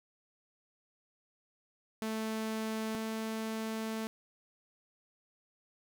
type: tone pair in turn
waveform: sawtooth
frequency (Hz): 220 / 221.3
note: A3 / A3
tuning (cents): 0 / +10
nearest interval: unison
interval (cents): 10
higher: second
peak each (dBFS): -30 / -31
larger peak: first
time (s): 2.02-2.95 / 2.95-4.07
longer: second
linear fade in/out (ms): 0
effects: none